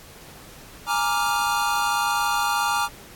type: chord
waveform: square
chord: Bb dominant seventh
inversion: third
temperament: equal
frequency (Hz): 830.6 / 932.3 / 1174.7 / 1396.9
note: Ab5 / Bb5 / D6 / F6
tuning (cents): 0 / 0 / 0 / 0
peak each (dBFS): -27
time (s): 0.86-2.89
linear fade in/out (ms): 50
effects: pink hiss -45 dBFS RMS until 3.15 s + AAC 64 kbps